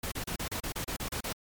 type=noise bursts; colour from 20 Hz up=pink; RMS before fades=-35 dBFS; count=11; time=0.03-1.328 s; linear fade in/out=5 ms; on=88 ms; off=33 ms; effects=MP3 96 kbps